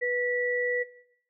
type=tone pair together; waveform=sine; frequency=491.5 / 1950 Hz; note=B4 / B6; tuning=-8 / -23 cents; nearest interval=2 octaves; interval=2385 cents; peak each=-28 dBFS; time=0.01-0.84 s; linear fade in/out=20 ms; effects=noise-tail reverb RT60 0.7 s tail -18 dB re dry